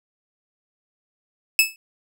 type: tone with exponential decay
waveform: sawtooth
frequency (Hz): 2610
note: E7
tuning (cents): -18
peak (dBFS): -6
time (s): 1.59-1.76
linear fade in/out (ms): 1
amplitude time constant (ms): 35
effects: none